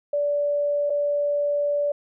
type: tone with dropouts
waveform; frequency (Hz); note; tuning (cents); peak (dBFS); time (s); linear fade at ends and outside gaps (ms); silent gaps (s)
sine; 580; D5; -22; -20; 0.13-1.92; 5; 0.898-0.902
effects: none